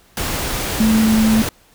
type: tone in noise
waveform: sine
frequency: 220 Hz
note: A3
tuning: in tune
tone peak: -11 dBFS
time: 0.8-1.42 s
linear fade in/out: 2 ms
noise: pink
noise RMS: -22 dBFS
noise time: 0.17-1.49 s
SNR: +8 dB
effects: pink hiss -52 dBFS RMS until 1.74 s